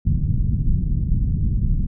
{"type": "low-pass noise", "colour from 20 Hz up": "pink", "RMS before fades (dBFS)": -19, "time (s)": [0.05, 1.87], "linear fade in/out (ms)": 10, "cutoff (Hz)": 180, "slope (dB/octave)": 24, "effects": []}